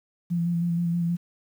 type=tone with vibrato; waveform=sine; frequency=171.1 Hz; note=F3; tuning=35 cents flat; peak=-22 dBFS; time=0.3-1.17 s; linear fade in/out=20 ms; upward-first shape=square; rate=6.3 Hz; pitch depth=21 cents each way; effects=9-bit